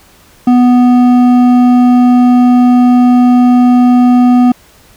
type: tone with hard clipping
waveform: sine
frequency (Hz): 246.9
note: B3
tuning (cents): 0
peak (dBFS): -5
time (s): 0.47-4.52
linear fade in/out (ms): 5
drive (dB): 8
effects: pink hiss -43 dBFS RMS until 4.96 s